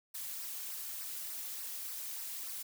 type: noise with flanger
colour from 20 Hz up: blue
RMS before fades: -42 dBFS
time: 0.14-2.63 s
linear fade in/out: 10 ms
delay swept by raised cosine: 0.28 to 3.18 ms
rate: 3.4 Hz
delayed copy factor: -0.6
effects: none